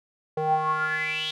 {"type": "tone with band-pass filter sweep", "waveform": "square", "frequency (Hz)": 155.56, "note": "D#3", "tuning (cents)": 0, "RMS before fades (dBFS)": -26, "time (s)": [0.37, 1.31], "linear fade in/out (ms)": 5, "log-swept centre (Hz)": [580, 3500], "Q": 8.2, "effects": []}